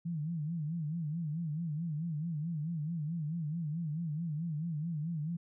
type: tone with vibrato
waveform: sine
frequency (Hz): 159.3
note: D#3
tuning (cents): +41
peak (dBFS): -33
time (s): 0.05-5.37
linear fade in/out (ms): 10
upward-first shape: sine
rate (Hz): 4.6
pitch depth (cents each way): 140
effects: none